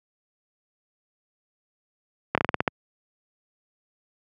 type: slowing click train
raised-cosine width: 0.5 ms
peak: -5 dBFS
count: 8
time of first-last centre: 2.35-2.678 s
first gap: 27 ms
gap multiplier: 1.18
effects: high-pass 100 Hz 12 dB/octave